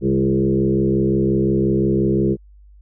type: tone with frequency modulation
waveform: sine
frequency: 270 Hz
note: C#4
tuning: 45 cents flat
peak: -14 dBFS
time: 0.01-2.37 s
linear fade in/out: 50 ms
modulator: 65.7 Hz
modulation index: 2.4
effects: added 50 Hz sine -43 dBFS peak until 2.81 s